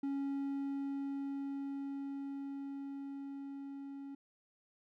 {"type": "tone with level ramp", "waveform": "triangle", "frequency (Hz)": 277.2, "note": "C#4", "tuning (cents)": 0, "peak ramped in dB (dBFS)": [-32, -42], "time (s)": [0.03, 4.15], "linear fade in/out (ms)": 5, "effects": []}